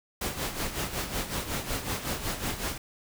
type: noise with tremolo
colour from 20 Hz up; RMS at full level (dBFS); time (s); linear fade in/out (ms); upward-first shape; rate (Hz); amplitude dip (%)
pink; -30; 0.21-2.78; 5; sine; 5.4; 65
effects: none